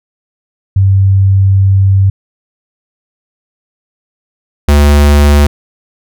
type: tone pair in turn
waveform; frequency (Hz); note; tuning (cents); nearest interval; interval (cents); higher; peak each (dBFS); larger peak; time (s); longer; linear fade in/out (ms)
sine / square; 97 / 72.67; G2 / D2; -18 / -18; perfect fourth; 500; first; -4; neither; 0.76-2.1 / 4.68-5.47; first; 5
effects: none